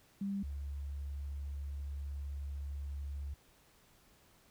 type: tone pair in turn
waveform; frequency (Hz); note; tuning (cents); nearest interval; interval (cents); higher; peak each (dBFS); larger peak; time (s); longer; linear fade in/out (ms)
sine; 198.2 / 70.6; G3 / C#2; +19 / +32; octave + tritone; 1787; first; -34 / -38; first; 0.21-0.43 / 0.43-3.34; second; 5
effects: pink hiss -66 dBFS RMS until 4.5 s